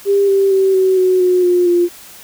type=tone with pitch steps; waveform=sine; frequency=399.3 / 391.8 / 384.4 / 377.1 / 370 / 363 / 356.1 / 349.4 Hz; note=G4 / G4 / G4 / F#4 / F#4 / F#4 / F4 / F4; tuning=+32 / -1 / -34 / +33 / 0 / -33 / +34 / +1 cents; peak=-9 dBFS; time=0.05-1.89 s; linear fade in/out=50 ms; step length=230 ms; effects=white hiss -38 dBFS RMS until 2.23 s